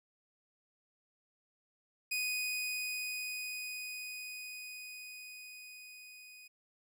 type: tone with level ramp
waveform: sawtooth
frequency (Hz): 2489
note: D#7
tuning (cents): 0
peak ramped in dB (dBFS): -29 to -49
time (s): 2.11-6.48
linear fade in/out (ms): 10
effects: none